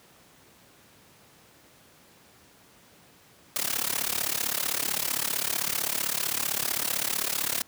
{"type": "noise with amplitude modulation", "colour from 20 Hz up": "white", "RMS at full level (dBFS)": -25, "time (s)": [3.56, 7.62], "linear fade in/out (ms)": 0, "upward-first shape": "sine", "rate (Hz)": 35.6, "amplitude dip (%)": 90, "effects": ["pink hiss -56 dBFS RMS until 7.67 s", "high-pass 100 Hz 12 dB/octave"]}